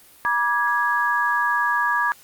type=chord; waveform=sine; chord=G# diminished; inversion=first; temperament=equal with one note detuned; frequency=963 / 1174.7 / 1661.2 Hz; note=B5 / D6 / G#6; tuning=-44 / 0 / 0 cents; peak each=-23 / -24 / -21 dBFS; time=0.25-2.12 s; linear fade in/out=0 ms; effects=white hiss -50 dBFS RMS until 2.23 s + Opus 32 kbps